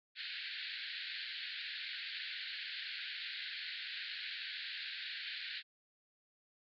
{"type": "band-pass noise", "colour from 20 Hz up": "white", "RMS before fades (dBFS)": -44, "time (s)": [0.15, 5.63], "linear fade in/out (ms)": 50, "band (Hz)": [1500, 4500], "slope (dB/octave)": 96, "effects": []}